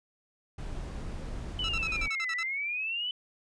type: noise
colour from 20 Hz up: brown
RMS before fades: -37 dBFS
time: 0.58-2.08 s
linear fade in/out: 5 ms
type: exponential two-way sweep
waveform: sine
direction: down then up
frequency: 3034 to 1937 to 3034 Hz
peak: -30 dBFS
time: 1.59-3.11 s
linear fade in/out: 2 ms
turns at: 2.33 s
type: tone bursts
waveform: 15% pulse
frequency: 1322 Hz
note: E6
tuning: 5 cents sharp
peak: -28 dBFS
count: 9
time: 1.64-2.431 s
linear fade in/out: 2 ms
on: 47 ms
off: 46 ms
effects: resampled to 22050 Hz